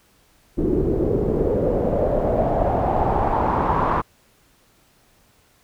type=noise with low-pass filter sweep; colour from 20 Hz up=pink; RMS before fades=-20 dBFS; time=0.57-4.02 s; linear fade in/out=20 ms; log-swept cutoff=340 to 1100 Hz; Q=3.9; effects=pink hiss -58 dBFS RMS until 5.63 s